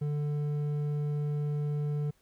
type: tone with hard clipping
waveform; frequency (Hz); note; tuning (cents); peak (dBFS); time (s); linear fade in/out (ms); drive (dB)
sine; 147.3; D3; +6; -30; 0.01-2.11; 10; 6
effects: pink hiss -69 dBFS RMS until 2.21 s